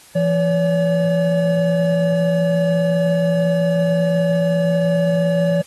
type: tone pair together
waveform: triangle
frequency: 169.46 / 570 Hz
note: E3 / C#5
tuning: +48 / +48 cents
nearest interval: octave + major sixth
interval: 2100 cents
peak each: -15 dBFS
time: 0.15-5.62 s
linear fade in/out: 10 ms
effects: white hiss -46 dBFS RMS until 5.66 s + AAC 32 kbps